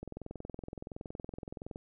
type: click train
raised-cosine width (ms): 2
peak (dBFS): -28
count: 38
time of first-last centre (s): 0.03-1.759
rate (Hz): 21.4
effects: none